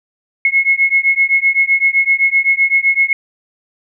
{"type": "beating tone pair", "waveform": "sine", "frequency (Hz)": [2172, 2179.8], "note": ["C#7", "C#7"], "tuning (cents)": [-36, -30], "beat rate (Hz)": 7.8, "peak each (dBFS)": -13, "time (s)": [0.45, 3.13], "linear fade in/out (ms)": 2, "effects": []}